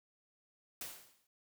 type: noise with exponential decay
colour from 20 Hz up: white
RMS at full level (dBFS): -41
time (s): 0.81-1.27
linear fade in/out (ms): 2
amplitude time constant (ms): 100
effects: none